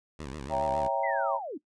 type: tone with vibrato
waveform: 10% pulse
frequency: 71 Hz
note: C#2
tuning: 42 cents sharp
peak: -29 dBFS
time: 0.19-0.88 s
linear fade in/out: 5 ms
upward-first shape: sine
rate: 7.2 Hz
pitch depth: 180 cents each way
type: chord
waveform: sine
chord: C# diminished seventh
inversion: none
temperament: equal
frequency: 554.4 / 659.3 / 784 / 932.3 Hz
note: C#5 / E5 / G5 / Bb5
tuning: 0 / 0 / 0 / 0 cents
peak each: -31 dBFS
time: 0.49-1.4 s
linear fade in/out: 50 ms
type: linear sweep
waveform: sine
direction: down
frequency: 2093 to 246.9 Hz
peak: -34 dBFS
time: 1.03-1.58 s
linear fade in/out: 10 ms
effects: noise-tail reverb RT60 0.1 s tail -19 dB re dry + resampled to 22050 Hz